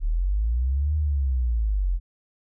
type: linear two-way sweep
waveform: sine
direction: up then down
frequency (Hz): 35.31 to 77.3 to 41.49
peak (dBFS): -20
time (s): 0-2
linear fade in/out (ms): 50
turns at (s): 0.96
effects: none